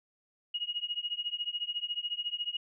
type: tone with tremolo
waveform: sine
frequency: 2885 Hz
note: F#7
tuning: 44 cents flat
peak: -28 dBFS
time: 0.54-2.57 s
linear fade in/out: 5 ms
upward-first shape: triangle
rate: 14 Hz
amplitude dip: 100%
effects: none